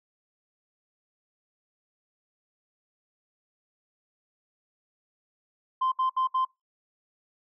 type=tone bursts; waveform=sine; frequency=1040 Hz; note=C6; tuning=11 cents flat; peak=-21 dBFS; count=4; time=5.81-6.451 s; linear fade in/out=10 ms; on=110 ms; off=67 ms; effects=noise-tail reverb RT60 0.2 s tail -23 dB re dry + tanh soft clip ceiling -20 dBFS